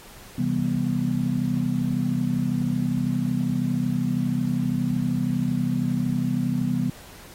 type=chord; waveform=sine; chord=C major seventh; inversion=none; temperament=just; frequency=130.81 / 163.52 / 196.22 / 245.3 Hz; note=C3 / E3 / G3 / B3; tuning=0 / -14 / +2 / -12 cents; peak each=-28 / -27 / -28 / -25 dBFS; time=0.38-6.9 s; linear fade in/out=5 ms; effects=pink hiss -46 dBFS RMS until 7.34 s + AAC 48 kbps